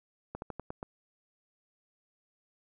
slowing click train, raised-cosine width 1 ms, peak -24 dBFS, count 6, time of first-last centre 0.35-0.829 s, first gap 71 ms, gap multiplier 1.15, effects none

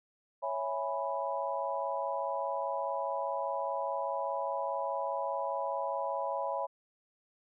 sine chord, C# minor seventh, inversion none, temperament equal, 554.4 / 659.3 / 830.6 / 987.8 Hz, C#5 / E5 / G#5 / B5, 0 / 0 / 0 / 0 cents, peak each -36 / -38 / -38 / -36 dBFS, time 0.42-6.67 s, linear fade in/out 20 ms, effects none

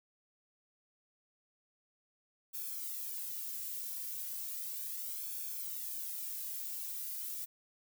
violet noise with flanger, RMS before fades -41 dBFS, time 2.53-7.46 s, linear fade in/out 20 ms, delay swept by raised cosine 1 to 2.4 ms, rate 0.35 Hz, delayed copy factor -0.95, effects none

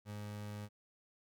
30% pulse tone, 104.1 Hz, G#2, 5 cents sharp, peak -40 dBFS, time 0.05-0.69 s, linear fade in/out 50 ms, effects none

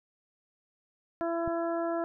harmonic tone, 335.7 Hz, E4, 32 cents sharp, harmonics 1 / 2 / 3 / 4 / 5, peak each -32 / -31 / -41 / -40 / -46 dBFS, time 1.21-2.04 s, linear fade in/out 0 ms
click, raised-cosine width 5 ms, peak -27 dBFS, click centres 1.477 s
effects none

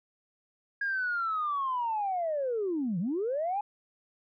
sine linear two-way sweep, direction down then up, 1645 to 160 to 843 Hz, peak -27 dBFS, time 0.81-3.61 s, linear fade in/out 5 ms, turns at 2.99 s, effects tanh soft clip ceiling -23 dBFS

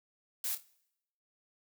blue noise with echo, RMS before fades -35 dBFS, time 0.44-0.55 s, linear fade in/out 2 ms, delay 27 ms, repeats 3, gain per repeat -10 dB, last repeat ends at 0.631 s, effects noise-tail reverb RT60 0.8 s tail -22 dB re dry

